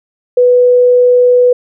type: tone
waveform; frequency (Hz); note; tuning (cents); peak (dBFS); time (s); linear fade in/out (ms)
sine; 493.9; B4; 0; -4; 0.37-1.53; 5
effects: none